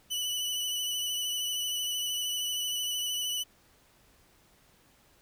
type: tone with vibrato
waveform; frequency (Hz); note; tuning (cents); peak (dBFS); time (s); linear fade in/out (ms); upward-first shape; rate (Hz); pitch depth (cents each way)
sawtooth; 2974; F#7; +8; -27; 0.1-3.44; 20; sine; 13; 22
effects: pink hiss -63 dBFS RMS until 5.21 s